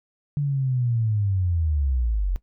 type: linear sweep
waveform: sine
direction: down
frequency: 146.83 to 42.53 Hz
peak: -20 dBFS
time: 0.37-2.36 s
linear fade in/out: 0 ms
effects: noise-tail reverb RT60 0.1 s tail -17 dB re dry